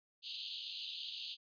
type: band-pass noise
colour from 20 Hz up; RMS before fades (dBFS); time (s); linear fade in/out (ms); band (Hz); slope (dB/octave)
white; -45; 0.22-1.37; 50; 2800 to 4600; 96
effects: resampled to 11025 Hz